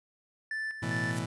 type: tone with tremolo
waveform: triangle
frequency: 1760 Hz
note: A6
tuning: in tune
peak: -30 dBFS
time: 0.51-1.17 s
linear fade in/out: 2 ms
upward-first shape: square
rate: 2.5 Hz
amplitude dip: 60%
type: chord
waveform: 30% pulse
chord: A suspended second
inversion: none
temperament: just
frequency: 110 / 123.75 / 165 Hz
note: A2 / B2 / E3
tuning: 0 / +4 / +2 cents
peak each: -33 dBFS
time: 0.82-1.26 s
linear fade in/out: 10 ms
type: noise with exponential growth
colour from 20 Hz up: blue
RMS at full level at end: -37 dBFS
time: 1.02-1.19 s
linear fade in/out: 2 ms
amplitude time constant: 35 ms
effects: resampled to 24000 Hz